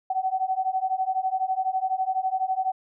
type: beating tone pair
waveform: sine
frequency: 750 / 762 Hz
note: F#5 / G5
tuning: +23 / -49 cents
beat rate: 12 Hz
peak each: -26 dBFS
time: 0.1-2.72 s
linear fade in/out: 5 ms
effects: none